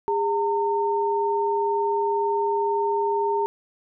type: tone pair together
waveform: sine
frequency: 406.6 / 911 Hz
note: G#4 / A#5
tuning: -37 / -40 cents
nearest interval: octave + major second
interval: 1397 cents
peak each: -23 dBFS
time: 0.08-3.46 s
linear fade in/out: 0 ms
effects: none